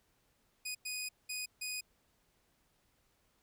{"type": "tone bursts at uneven times", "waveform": "15% pulse", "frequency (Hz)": 2487, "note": "D#7", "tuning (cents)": -1, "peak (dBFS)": -31, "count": 4, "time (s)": [[0.65, 0.75], [0.85, 1.09], [1.29, 1.46], [1.61, 1.81]], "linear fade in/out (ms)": 10, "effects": ["pink hiss -74 dBFS RMS until 3.42 s"]}